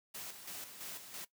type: noise with tremolo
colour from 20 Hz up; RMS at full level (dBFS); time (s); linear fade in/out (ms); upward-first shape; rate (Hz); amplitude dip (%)
white; -45; 0.14-1.25; 10; square; 3; 55
effects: noise-tail reverb RT60 0.1 s tail -17 dB re dry + high-pass 100 Hz 12 dB/octave